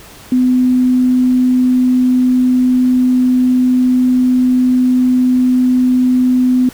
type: tone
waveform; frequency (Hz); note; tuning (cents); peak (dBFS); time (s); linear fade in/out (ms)
sine; 252.6; B3; +39; -8; 0.32-6.69; 2
effects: pink hiss -37 dBFS RMS until 6.73 s